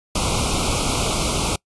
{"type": "band-stop noise", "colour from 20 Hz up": "pink", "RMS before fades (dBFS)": -21, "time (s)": [0.15, 1.56], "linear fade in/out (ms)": 5, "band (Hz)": [1400, 2200], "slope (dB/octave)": 96, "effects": ["noise-tail reverb RT60 0.1 s tail -25 dB re dry", "resampled to 24000 Hz"]}